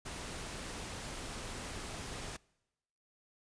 pink noise, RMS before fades -43 dBFS, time 0.05-2.37 s, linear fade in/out 10 ms, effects noise-tail reverb RT60 1.0 s tail -25 dB re dry + resampled to 22050 Hz

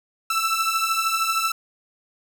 sawtooth beating tone pair, 1318.5 / 1331.5 Hz, E6 / E6, 0 / +17 cents, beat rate 13 Hz, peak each -21 / -19 dBFS, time 0.3-1.52 s, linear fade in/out 5 ms, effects none

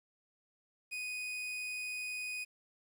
40% pulse tone, 2489 Hz, D#7, in tune, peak -37 dBFS, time 0.91-2.45 s, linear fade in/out 20 ms, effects resampled to 32000 Hz + 11-bit

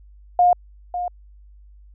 sine tone with echo, 712 Hz, F5, 33 cents sharp, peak -11 dBFS, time 0.39-0.53 s, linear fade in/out 2 ms, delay 550 ms, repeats 1, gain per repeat -11 dB, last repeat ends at 1.08 s, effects added 50 Hz sine -44 dBFS peak until 1.94 s

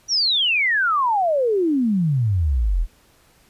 sine exponential sweep, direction down, 5920 to 36.71 Hz, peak -16 dBFS, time 0.08-2.87 s, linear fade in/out 50 ms, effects pink hiss -56 dBFS RMS until 3.49 s + resampled to 32000 Hz

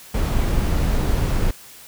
brown noise, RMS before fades -19 dBFS, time 0.14-1.51 s, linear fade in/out 5 ms, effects white hiss -43 dBFS RMS until 1.87 s

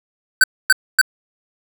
square tone bursts, 1534 Hz, G6, 38 cents flat, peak -8 dBFS, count 3, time 0.41-1.014 s, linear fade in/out 2 ms, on 28 ms, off 260 ms, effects none

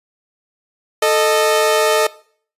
sawtooth tone pair together, 440 / 617.1 Hz, A4 / D#5, 0 / -14 cents, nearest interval tritone, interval 586 cents, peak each -11 dBFS, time 1.02-2.07 s, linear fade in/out 5 ms, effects noise-tail reverb RT60 0.5 s tail -20 dB re dry + resampled to 32000 Hz

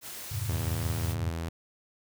white noise, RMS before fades -41 dBFS, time 0.01-1.16 s, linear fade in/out 50 ms
sine chord, F minor, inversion none, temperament equal, 87.31 / 103.83 / 130.81 Hz, F2 / Ab2 / C3, 0 / 0 / 0 cents, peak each -37 / -32 / -37 dBFS, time 0.31-1.31 s, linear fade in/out 10 ms
sawtooth tone with pitch glide, 81.3 to 82.77 Hz, E2 to E2, -23 to +8 cents, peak -28 dBFS, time 0.49-1.49 s, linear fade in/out 5 ms, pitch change +31 cents, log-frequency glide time 0.63-1.32 s
effects none

